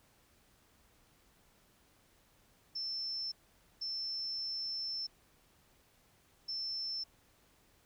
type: tone bursts at uneven times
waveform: sine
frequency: 5330 Hz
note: E8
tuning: 18 cents sharp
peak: -36 dBFS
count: 3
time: 2.75-3.32 / 3.81-5.07 / 6.48-7.04 s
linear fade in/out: 10 ms
effects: pink hiss -68 dBFS RMS until 7.85 s